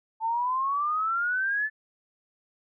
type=exponential sweep; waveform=sine; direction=up; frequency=880 to 1760 Hz; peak=-24 dBFS; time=0.2-1.7 s; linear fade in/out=50 ms; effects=none